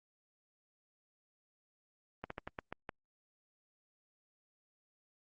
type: slowing click train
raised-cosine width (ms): 0.5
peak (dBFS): -25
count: 7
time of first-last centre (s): 2.24-2.892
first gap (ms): 64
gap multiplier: 1.21
effects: Opus 24 kbps